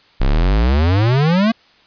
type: exponential sweep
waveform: square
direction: up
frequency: 30.39 to 233.5 Hz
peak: -12 dBFS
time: 0.2-1.52 s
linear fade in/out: 10 ms
effects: white hiss -51 dBFS RMS until 1.86 s + resampled to 11025 Hz